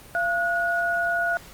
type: tone pair together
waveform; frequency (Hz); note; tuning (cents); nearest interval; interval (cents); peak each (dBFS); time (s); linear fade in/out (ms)
sine; 686.7 / 1455; F5 / F#6; -29 / -29; octave + minor second; 1300; -25 / -23; 0.15-1.37; 0
effects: pink hiss -46 dBFS RMS until 1.53 s + Opus 24 kbps